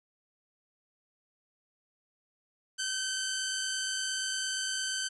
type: tone pair together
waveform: 10% pulse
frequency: 1533 / 1581.6 Hz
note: G6 / G6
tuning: -39 / +15 cents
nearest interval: minor second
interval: 54 cents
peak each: -23 / -32 dBFS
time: 2.78-5.09 s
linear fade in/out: 20 ms
effects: resampled to 22050 Hz